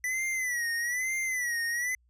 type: tone with vibrato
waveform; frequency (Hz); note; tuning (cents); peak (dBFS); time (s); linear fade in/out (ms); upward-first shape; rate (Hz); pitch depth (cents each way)
square; 1973; B6; -2; -29; 0.04-1.95; 2; sine; 1.1; 110
effects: added 60 Hz sine -63 dBFS peak until 2.09 s + resampled to 32000 Hz